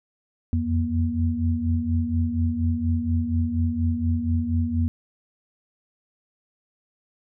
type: tone cluster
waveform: sine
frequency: 85.1 / 89.3 / 238.3 Hz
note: F2 / F2 / A#3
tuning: -44 / +39 / +38 cents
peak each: -25 dBFS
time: 0.53-4.88 s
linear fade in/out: 0 ms
effects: none